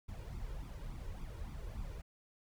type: noise with flanger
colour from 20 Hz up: brown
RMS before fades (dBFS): -44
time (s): 0.08-2.02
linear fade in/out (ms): 10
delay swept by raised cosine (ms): 0.83 to 2.13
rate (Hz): 3.5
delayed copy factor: +0.7
effects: none